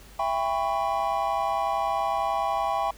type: chord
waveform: triangle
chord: C# half-diminished seventh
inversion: first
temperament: just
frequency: 665.2 / 798.3 / 997.9 / 1108.7 Hz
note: E5 / G5 / B5 / C#6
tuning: +16 / +31 / +18 / 0 cents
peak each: -28 / -25 / -29 / -29 dBFS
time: 0.19-2.91 s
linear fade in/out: 5 ms
effects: added 50 Hz sine -48 dBFS peak until 2.97 s + pink hiss -51 dBFS RMS until 2.97 s